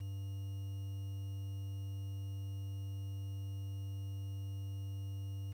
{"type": "tone with quantisation", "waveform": "triangle", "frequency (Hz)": 98, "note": "G2", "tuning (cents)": 0, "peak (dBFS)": -37, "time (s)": [0, 5.53], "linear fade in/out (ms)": 10, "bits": 10, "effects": []}